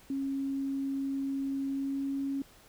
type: tone with pitch glide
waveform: sine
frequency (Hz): 273.1 to 275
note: C#4 to C#4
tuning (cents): -26 to -14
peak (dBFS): -30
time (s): 0.1-2.42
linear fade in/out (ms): 2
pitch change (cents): +12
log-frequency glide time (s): 1.69-2.03
effects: pink hiss -58 dBFS RMS until 2.68 s